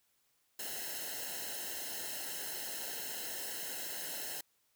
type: noise with comb filter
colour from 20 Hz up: white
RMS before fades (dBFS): -41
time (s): 0.59-4.41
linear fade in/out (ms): 5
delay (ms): 0.85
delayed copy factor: -1
effects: white hiss -75 dBFS RMS until 4.75 s